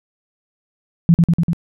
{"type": "tone with echo", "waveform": "sine", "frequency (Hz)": 168.6, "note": "E3", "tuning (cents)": 39, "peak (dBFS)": -6, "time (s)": [1.09, 1.14], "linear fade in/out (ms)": 0, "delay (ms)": 98, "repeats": 4, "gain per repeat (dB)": -2, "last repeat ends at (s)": 1.532, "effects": []}